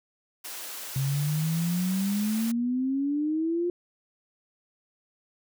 white high-pass noise, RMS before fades -38 dBFS, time 0.44-2.52 s, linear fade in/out 10 ms, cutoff 350 Hz, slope 12 dB/octave
sine exponential sweep, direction up, 132.9 to 355 Hz, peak -24 dBFS, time 0.96-3.7 s, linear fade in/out 2 ms
effects none

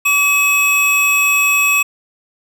square tone pair together, 1142 / 2564 Hz, D6 / E7, -49 / -49 cents, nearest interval octave + major second, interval 1400 cents, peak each -21 / -12 dBFS, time 0.05-1.83 s, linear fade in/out 10 ms, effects none

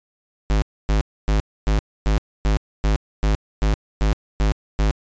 square tone bursts, 51.91 Hz, G#1, in tune, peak -16 dBFS, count 12, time 0.5-4.91 s, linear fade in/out 0 ms, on 120 ms, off 270 ms, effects resampled to 16000 Hz

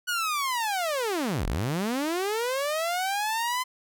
sawtooth linear two-way sweep, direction down then up, 1480 to 33.44 to 1029 Hz, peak -22 dBFS, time 0.07-3.64 s, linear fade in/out 20 ms, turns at 1.46 s, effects none

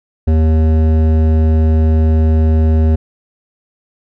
sine tone with hard clipping, 79.1 Hz, D#2, 29 cents sharp, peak -10 dBFS, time 0.27-2.96 s, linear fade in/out 10 ms, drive 13 dB, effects none

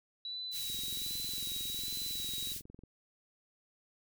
sine tone with vibrato, 3924 Hz, B7, 12 cents flat, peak -38 dBFS, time 0.25-2.53 s, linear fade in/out 2 ms, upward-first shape sine, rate 1.3 Hz, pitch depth 34 cents each way
white band-stop noise, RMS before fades -41 dBFS, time 0.51-2.62 s, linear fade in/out 50 ms, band 130 to 3600 Hz, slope 12 dB/octave
click train, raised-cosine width 3 ms, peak -39 dBFS, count 48, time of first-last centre 0.7-2.836 s, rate 22 Hz
effects none

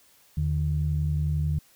sine tone pair together, 79.65 / 150.8 Hz, D#2 / D3, +41 / +46 cents, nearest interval major seventh, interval 1105 cents, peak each -25 dBFS, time 0.37-1.59 s, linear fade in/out 5 ms, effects tanh soft clip ceiling -15 dBFS + white hiss -59 dBFS RMS until 1.75 s

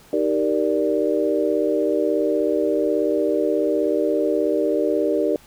sine chord, Eb major seventh, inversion none, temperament equal with one note detuned, 311.1 / 389.7 / 466.2 / 587.3 Hz, Eb4 / G4 / Bb4 / D5, 0 / -10 / 0 / 0 cents, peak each -23 dBFS, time 0.13-5.36 s, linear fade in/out 2 ms, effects pink hiss -50 dBFS RMS until 5.46 s

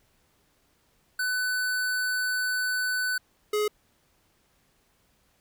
square tone pair in turn, 1500 / 420.9 Hz, F#6 / G#4, +23 / +23 cents, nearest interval octave + minor seventh, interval 2200 cents, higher first, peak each -26 / -24 dBFS, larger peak second, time 1.19-3.18 / 3.53-3.68 s, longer first, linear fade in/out 5 ms, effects pink hiss -67 dBFS RMS until 5.4 s

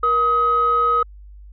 sine tone pair together, 474.4 / 1266.5 Hz, A#4 / D#6, +30 / +30 cents, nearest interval octave + perfect fourth, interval 1700 cents, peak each -23 / -14 dBFS, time 0.03-1.03 s, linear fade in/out 5 ms, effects tanh soft clip ceiling -8 dBFS + added 50 Hz sine -38 dBFS peak until 1.52 s

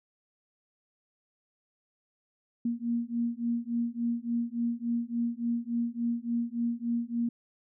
sine beating tone pair, 233.7 / 237.2 Hz, A#3 / A#3, +5 / +30 cents, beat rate 3.5 Hz, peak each -31 dBFS, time 2.65-7.29 s, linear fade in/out 5 ms, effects none

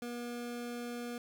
25% pulse tone, 240 Hz, B3, 49 cents flat, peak -35 dBFS, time 0.02-1.18 s, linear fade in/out 2 ms, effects none

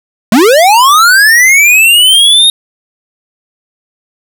square linear sweep, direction up, 195.5 to 3742 Hz, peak -3 dBFS, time 0.32-2.5 s, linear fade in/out 2 ms, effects none

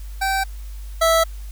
25% pulse tone pair in turn, 775 / 656.2 Hz, G5 / E5, -20 / -8 cents, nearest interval minor third, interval 288 cents, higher first, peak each -15 / -10 dBFS, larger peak second, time 0.21-0.44 / 1.01-1.24 s, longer neither, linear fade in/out 10 ms, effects added 50 Hz sine -30 dBFS peak until 1.51 s + white hiss -49 dBFS RMS until 1.51 s

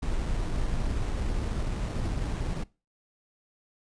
brown noise with sample-and-hold, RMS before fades -29 dBFS, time 0.02-2.64 s, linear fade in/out 10 ms, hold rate 4900 Hz, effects noise-tail reverb RT60 0.3 s tail -22 dB re dry + resampled to 22050 Hz

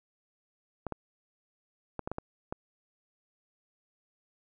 clicks, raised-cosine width 1 ms, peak -20 dBFS, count 7, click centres 0.867 / 0.923 / 1.993 / 2.075 / 2.116 / 2.184 / 2.525 s, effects none

